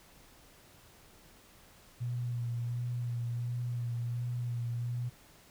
sine tone with vibrato, 120.2 Hz, B2, 46 cents flat, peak -32 dBFS, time 2-5.1 s, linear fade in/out 20 ms, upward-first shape sine, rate 1.4 Hz, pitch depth 23 cents each way, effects pink hiss -59 dBFS RMS until 5.5 s

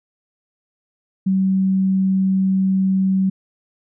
sine tone, 190.6 Hz, G3, 48 cents flat, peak -14 dBFS, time 1.26-3.3 s, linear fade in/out 10 ms, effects none

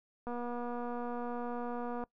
click train, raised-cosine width 1 ms, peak -27 dBFS, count 427, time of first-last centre 0.27-2.038 s, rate 241 Hz, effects noise-tail reverb RT60 0.1 s tail -22 dB re dry

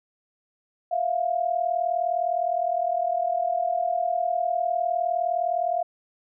sine tone pair together, 667.3 / 707 Hz, E5 / F5, +21 / +21 cents, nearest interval minor second, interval 100 cents, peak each -26 / -24 dBFS, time 0.91-5.83 s, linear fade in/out 10 ms, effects none

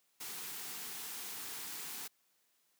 white band-stop noise, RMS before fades -44 dBFS, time 0.2-2.08 s, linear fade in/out 10 ms, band 500 to 700 Hz, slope 96 dB/octave, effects white hiss -75 dBFS RMS until 2.79 s + high-pass 150 Hz 12 dB/octave

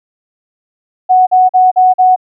sine tone bursts, 740 Hz, F#5, in tune, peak -4 dBFS, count 5, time 1.09-2.162 s, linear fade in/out 20 ms, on 180 ms, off 43 ms, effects none

